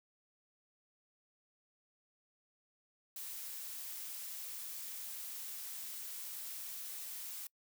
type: noise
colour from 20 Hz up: blue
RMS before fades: -45 dBFS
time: 3.16-7.47 s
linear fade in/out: 2 ms
effects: noise-tail reverb RT60 0.1 s tail -26 dB re dry